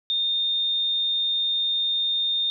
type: tone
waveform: sine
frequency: 3645 Hz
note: A#7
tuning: 40 cents flat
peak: -21 dBFS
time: 0.1-2.5 s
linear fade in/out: 0 ms
effects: none